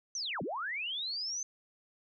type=linear two-way sweep; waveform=sine; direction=down then up; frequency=6272 to 130.81 to 6272 Hz; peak=-34 dBFS; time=0.15-1.43 s; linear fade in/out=2 ms; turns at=0.42 s; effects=none